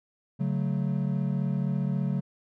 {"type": "chord", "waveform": "triangle", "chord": "F# minor", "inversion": "second", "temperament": "equal with one note detuned", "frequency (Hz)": [141.26, 185, 220], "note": ["C#3", "F#3", "A3"], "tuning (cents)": [33, 0, 0], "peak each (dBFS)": [-26, -27, -32], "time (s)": [0.39, 2.21], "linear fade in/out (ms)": 20, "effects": []}